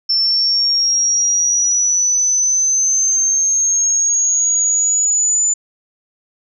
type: linear sweep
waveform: sine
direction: up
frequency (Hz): 5360 to 7040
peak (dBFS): -12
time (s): 0.09-5.54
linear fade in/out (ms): 10
effects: none